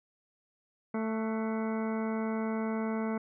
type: harmonic tone with a mistuned harmonic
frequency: 221.3 Hz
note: A3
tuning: 10 cents sharp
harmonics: 1 / 2 / 3 / 4 / 5 / 6 / 7 / 9 / 10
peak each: -31 / -37 / -41 / -43 / -45 / -47 / -48 / -50 / -51 dBFS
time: 0.94-3.18 s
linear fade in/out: 5 ms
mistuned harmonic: 7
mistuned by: -51 cents
effects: none